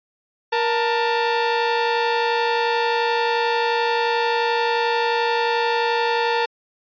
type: tone pair together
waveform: sawtooth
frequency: 470.7 / 890 Hz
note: A#4 / A5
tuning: +17 / +20 cents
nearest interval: major seventh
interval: 1103 cents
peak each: -17 dBFS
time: 0.52-6.46 s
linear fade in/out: 10 ms
effects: resampled to 11025 Hz